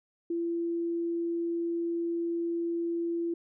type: tone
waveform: sine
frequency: 338.6 Hz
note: E4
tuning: 46 cents sharp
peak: -28 dBFS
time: 0.3-3.34 s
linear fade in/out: 5 ms
effects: none